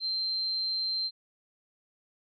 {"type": "tone", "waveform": "sine", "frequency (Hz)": 4136, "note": "C8", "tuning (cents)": -21, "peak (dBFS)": -28, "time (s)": [0, 1.11], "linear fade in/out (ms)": 50, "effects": []}